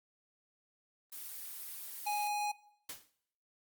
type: noise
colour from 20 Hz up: blue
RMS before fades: -45 dBFS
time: 1.12-2.28 s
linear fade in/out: 5 ms
type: tone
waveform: square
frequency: 830.6 Hz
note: G#5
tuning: in tune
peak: -33 dBFS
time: 2.06-2.52 s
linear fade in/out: 10 ms
type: noise with exponential decay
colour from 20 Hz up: white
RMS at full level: -40 dBFS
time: 2.89-3.11 s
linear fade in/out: 5 ms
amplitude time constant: 47 ms
effects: noise-tail reverb RT60 0.7 s tail -19 dB re dry + Opus 32 kbps